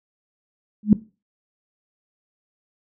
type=tone with exponential growth; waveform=sine; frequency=210.4 Hz; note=G#3; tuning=23 cents sharp; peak=-5 dBFS; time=0.83-0.93 s; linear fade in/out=2 ms; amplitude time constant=21 ms; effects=noise-tail reverb RT60 0.3 s tail -18 dB re dry